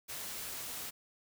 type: noise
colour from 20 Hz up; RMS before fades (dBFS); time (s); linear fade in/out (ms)
white; -42; 0.08-0.91; 20
effects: none